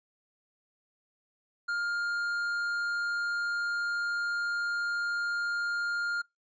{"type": "tone with tanh clipping", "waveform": "sine", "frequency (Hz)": 1407, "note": "F6", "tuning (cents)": 12, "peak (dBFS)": -30, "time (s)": [1.68, 6.22], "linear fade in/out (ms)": 10, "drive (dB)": 8, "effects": ["noise-tail reverb RT60 0.2 s tail -25 dB re dry", "resampled to 16000 Hz"]}